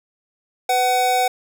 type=tone pair together; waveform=square; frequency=500.2 / 750 Hz; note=B4 / F#5; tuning=+22 / +23 cents; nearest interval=perfect fifth; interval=701 cents; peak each=-24 / -17 dBFS; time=0.69-1.28 s; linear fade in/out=5 ms; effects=none